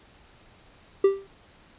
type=tone with exponential decay; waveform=triangle; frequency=392 Hz; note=G4; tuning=in tune; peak=-10 dBFS; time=1.04-1.27 s; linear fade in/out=5 ms; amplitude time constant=49 ms; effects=pink hiss -55 dBFS RMS until 1.78 s + resampled to 8000 Hz